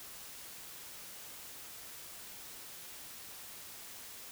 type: silence
effects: white hiss -49 dBFS RMS until 4.31 s